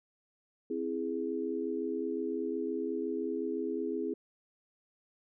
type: chord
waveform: sine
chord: C augmented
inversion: none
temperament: equal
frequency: 261.6 / 329.6 / 415.3 Hz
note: C4 / E4 / G#4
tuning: 0 / 0 / 0 cents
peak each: -37 / -36 / -35 dBFS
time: 0.7-4.14 s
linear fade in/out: 5 ms
effects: none